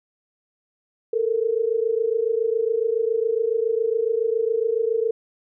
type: tone pair together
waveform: sine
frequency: 440 / 467.2 Hz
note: A4 / A#4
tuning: 0 / +4 cents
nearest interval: minor second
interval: 104 cents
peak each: -22 dBFS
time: 1.13-5.11 s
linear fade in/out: 5 ms
effects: none